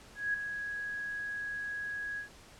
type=tone with ADSR envelope; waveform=sine; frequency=1661.2 Hz; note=G#6; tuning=in tune; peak=-27 dBFS; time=0.15-2.29 s; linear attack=190 ms; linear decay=5 ms; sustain=-8 dB; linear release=110 ms; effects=pink hiss -55 dBFS RMS until 2.59 s + low-pass 9000 Hz 12 dB/octave